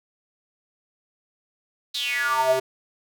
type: tone with high-pass filter sweep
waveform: square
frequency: 130.81 Hz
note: C3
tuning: in tune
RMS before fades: -23 dBFS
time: 1.94-2.6 s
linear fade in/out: 10 ms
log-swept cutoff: 4100 to 470 Hz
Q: 8.2
effects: none